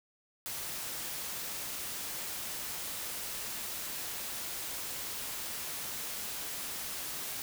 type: noise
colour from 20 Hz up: white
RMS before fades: -39 dBFS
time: 0.46-7.42 s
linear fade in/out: 0 ms
effects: none